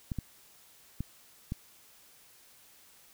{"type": "clicks", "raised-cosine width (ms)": 5, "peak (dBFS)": -21, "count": 4, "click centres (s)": [0.118, 0.187, 1.006, 1.521], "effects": ["white hiss -59 dBFS RMS until 3.13 s"]}